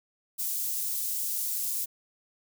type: high-pass noise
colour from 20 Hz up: white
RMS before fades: -31 dBFS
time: 0.38-1.86 s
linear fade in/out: 20 ms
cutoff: 7800 Hz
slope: 12 dB/octave
effects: none